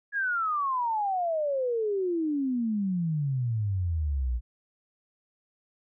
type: exponential sweep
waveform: sine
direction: down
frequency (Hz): 1687 to 56.9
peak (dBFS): -25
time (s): 0.12-4.41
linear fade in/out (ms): 50
effects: none

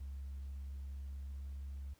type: tone with pitch glide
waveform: sine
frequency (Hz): 68.4 to 68.84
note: C#2 to C#2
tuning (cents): -23 to -11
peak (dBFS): -40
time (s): 0-1.94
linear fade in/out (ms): 10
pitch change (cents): +12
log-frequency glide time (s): 0.71-1.69
effects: tanh soft clip ceiling -40 dBFS + pink hiss -70 dBFS RMS until 1.99 s

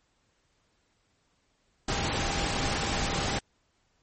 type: tone in noise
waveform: sine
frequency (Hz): 799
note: G5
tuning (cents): +33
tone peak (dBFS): -38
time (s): 1.88-3.39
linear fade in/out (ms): 5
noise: pink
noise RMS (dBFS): -29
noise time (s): 1.88-3.39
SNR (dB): -12
effects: pink hiss -71 dBFS RMS until 4.02 s + MP3 32 kbps

